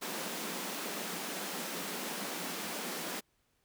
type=high-pass noise; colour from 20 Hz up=pink; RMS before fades=-39 dBFS; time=0.01-3.21 s; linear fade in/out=20 ms; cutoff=170 Hz; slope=96 dB/octave; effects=pink hiss -75 dBFS RMS until 3.64 s